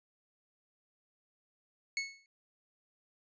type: tone with exponential decay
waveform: sawtooth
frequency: 2200 Hz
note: C#7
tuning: 14 cents flat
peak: -26 dBFS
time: 1.97-2.26 s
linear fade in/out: 1 ms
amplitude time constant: 62 ms
effects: resampled to 16000 Hz